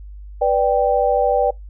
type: chord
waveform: sine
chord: G major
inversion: first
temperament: equal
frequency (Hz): 493.9 / 587.3 / 784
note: B4 / D5 / G5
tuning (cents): 0 / 0 / 0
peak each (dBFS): -18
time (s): 0.41-1.51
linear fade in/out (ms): 10
effects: noise-tail reverb RT60 0.2 s tail -25 dB re dry + added 50 Hz sine -33 dBFS peak until 1.69 s